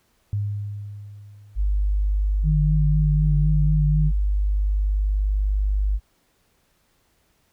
sine tone with exponential decay, 102.5 Hz, G#2, 22 cents flat, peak -20 dBFS, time 0.33-2.22 s, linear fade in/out 0 ms, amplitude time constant 410 ms
sine tone, 50.2 Hz, G1, 42 cents sharp, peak -18 dBFS, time 1.55-6 s, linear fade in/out 50 ms
sine tone with vibrato, 151.6 Hz, D#3, 45 cents flat, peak -18 dBFS, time 2.43-4.12 s, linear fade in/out 50 ms, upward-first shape triangle, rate 4 Hz, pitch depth 39 cents each way
effects pink hiss -65 dBFS RMS until 7.52 s

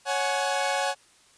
sawtooth chord, C# suspended fourth, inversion none, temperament equal with one note detuned, 554.4 / 740 / 842.7 Hz, C#5 / F#5 / G#5, 0 / 0 / +25 cents, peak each -25 dBFS, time 0.05-0.95 s, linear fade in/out 50 ms, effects white hiss -58 dBFS RMS until 1.37 s + resampled to 22050 Hz

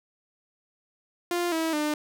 sawtooth tone with pitch steps, 349.2 / 323.9 / 300.5 Hz, F4 / E4 / D4, 0 / -30 / +40 cents, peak -21 dBFS, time 1.31-1.94 s, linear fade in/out 2 ms, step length 210 ms, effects none

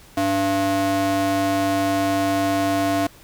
square ring-modulated tone, 196 Hz, G3, in tune, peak -16 dBFS, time 0.17-3.07 s, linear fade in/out 5 ms, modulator 487 Hz, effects pink hiss -48 dBFS RMS until 3.23 s

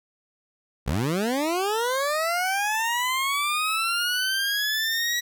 20% pulse linear sweep, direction up, 54.2 to 1936 Hz, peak -18 dBFS, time 0.86-5.21 s, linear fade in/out 20 ms, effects none

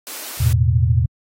white high-pass noise, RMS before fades -31 dBFS, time 0.07-0.53 s, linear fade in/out 0 ms, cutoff 240 Hz, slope 48 dB/octave
sine chord, E suspended fourth, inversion none, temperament just, 82.41 / 109.88 / 123.61 Hz, E2 / A2 / B2, 0 / -2 / +2 cents, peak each -17 dBFS, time 0.4-1.06 s, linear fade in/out 10 ms
effects AAC 48 kbps

